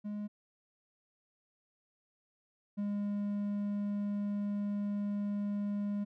triangle tone pair in turn, 207.7 / 204.2 Hz, G#3 / G#3, 0 / -29 cents, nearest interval unison, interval 29 cents, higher first, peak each -34 / -30 dBFS, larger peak second, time 0.04-0.28 / 2.77-6.05 s, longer second, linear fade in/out 20 ms, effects none

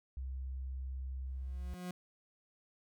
sine tone, 65.41 Hz, C2, in tune, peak -38 dBFS, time 0.17-1.74 s, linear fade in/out 0 ms
40% pulse tone with exponential growth, 180 Hz, F#3, 47 cents flat, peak -37 dBFS, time 1.26-1.91 s, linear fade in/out 2 ms, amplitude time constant 140 ms
effects none

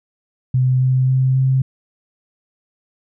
sine tone with pitch steps, 128.3 / 129.49 / 130.69 / 131.91 Hz, C3 / C3 / C3 / C3, -34 / -18 / -2 / +14 cents, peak -12 dBFS, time 0.54-1.62 s, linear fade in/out 5 ms, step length 270 ms, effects none

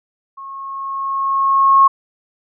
sine tone with level ramp, 1089 Hz, C#6, 31 cents flat, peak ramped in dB -30 to -5 dBFS, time 0.37-1.88 s, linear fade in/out 10 ms, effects none

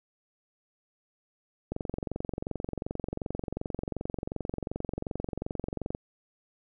click train, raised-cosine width 2 ms, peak -19 dBFS, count 97, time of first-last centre 1.72-5.949 s, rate 22.7 Hz, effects none

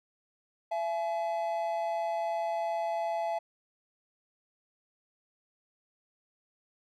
triangle tone pair together, 672.7 / 850 Hz, E5 / G#5, +35 / +40 cents, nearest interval major third, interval 405 cents, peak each -29 / -32 dBFS, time 0.71-3.39 s, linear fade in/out 10 ms, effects none

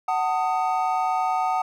triangle chord, D# diminished, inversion first, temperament just, 746.7 / 896 / 1244.5 Hz, F#5 / A5 / D#6, +16 / +31 / 0 cents, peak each -21 / -25 / -26 dBFS, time 0.08-1.62 s, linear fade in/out 5 ms, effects none

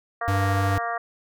harmonic tone, 233.1 Hz, A#3, in tune, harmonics 2 / 3 / 4 / 5 / 6 / 7 / 8, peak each -38 / -28 / -40 / -30 / -35 / -37 / -35 dBFS, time 0.21-0.98 s, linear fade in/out 5 ms
square tone, 98 Hz, G2, in tune, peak -22 dBFS, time 0.28-0.78 s, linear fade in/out 0 ms
effects none

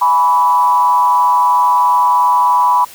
sine tone with frequency modulation, 988 Hz, B5, in tune, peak -8 dBFS, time 0.01-2.85 s, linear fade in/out 10 ms, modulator 153 Hz, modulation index 0.64, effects white hiss -37 dBFS RMS until 2.94 s

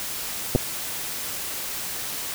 clicks, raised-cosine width 2 ms, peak -6 dBFS, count 2, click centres 0.551 / 0.559 s, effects white hiss -31 dBFS RMS until 2.34 s

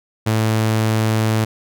sawtooth tone, 110 Hz, A2, in tune, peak -11 dBFS, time 0.26-1.45 s, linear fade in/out 10 ms, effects none

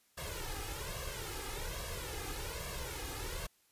pink noise with flanger, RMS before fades -41 dBFS, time 0.17-3.47 s, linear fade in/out 10 ms, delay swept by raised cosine 1.8 to 2.44 ms, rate 1.2 Hz, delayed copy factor +0.85, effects white hiss -71 dBFS RMS until 3.71 s + resampled to 32000 Hz

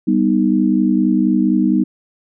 sine chord, G augmented, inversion none, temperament equal, 196 / 246.9 / 311.1 Hz, G3 / B3 / D#4, 0 / 0 / 0 cents, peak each -16 dBFS, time 0.07-1.84 s, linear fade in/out 10 ms, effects none

